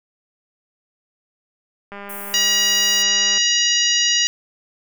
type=click train; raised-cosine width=0.5 ms; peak=-20 dBFS; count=294; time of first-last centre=1.92-3.378 s; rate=201 Hz
type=high-pass noise; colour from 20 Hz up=pink; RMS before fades=-33 dBFS; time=2.09-3.03 s; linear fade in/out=10 ms; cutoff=11000 Hz; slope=24 dB/octave
type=harmonic tone; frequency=958 Hz; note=A#5; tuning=47 cents sharp; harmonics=2 / 3 / 4 / 5 / 6 / 7; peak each=-24 / -19 / -24 / -22 / -21 / -25 dBFS; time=2.34-4.27 s; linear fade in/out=0 ms
effects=none